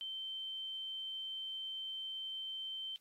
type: tone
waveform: sine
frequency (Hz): 3105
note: G7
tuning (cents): -17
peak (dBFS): -40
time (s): 0.01-2.96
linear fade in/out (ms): 0
effects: white hiss -75 dBFS RMS until 3 s + AAC 48 kbps